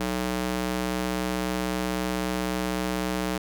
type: tone with high-pass filter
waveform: square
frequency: 61.9 Hz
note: B1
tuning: 5 cents sharp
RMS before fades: -28 dBFS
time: 0-3.38 s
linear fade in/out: 5 ms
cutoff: 190 Hz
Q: 0.72
effects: none